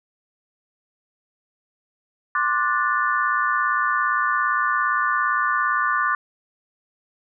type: chord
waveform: sine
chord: D dominant seventh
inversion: third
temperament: just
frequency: 1057.2 / 1174.7 / 1468.3 / 1762 Hz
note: C6 / D6 / F#6 / A6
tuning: +18 / 0 / -14 / +2 cents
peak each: -26 / -22 / -24 / -25 dBFS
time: 2.35-6.15 s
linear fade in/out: 2 ms
effects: none